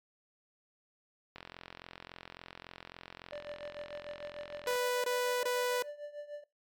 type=click train; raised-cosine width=0.3 ms; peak=-29 dBFS; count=149; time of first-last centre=1.36-4.754 s; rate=43.6 Hz
type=tone with tremolo; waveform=triangle; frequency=587.3 Hz; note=D5; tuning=in tune; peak=-36 dBFS; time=3.32-6.44 s; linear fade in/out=5 ms; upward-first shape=triangle; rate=6.7 Hz; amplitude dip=85%
type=tone bursts; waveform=sawtooth; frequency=493.9 Hz; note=B4; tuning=in tune; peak=-26 dBFS; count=3; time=4.67-5.824 s; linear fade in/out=2 ms; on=370 ms; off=22 ms
effects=noise-tail reverb RT60 0.3 s tail -24 dB re dry + MP3 96 kbps